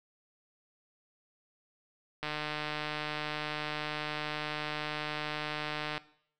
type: click train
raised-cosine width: 0.3 ms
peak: -19 dBFS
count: 567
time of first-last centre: 2.23-5.978 s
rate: 151 Hz
effects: noise-tail reverb RT60 0.6 s tail -18 dB re dry